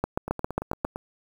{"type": "two click trains", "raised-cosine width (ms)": 1, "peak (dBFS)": [-10, -18], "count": [7, 7], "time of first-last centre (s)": [[0.04, 0.85], [0.28, 0.96]], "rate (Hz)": [7.41, 8.83], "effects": ["7-bit"]}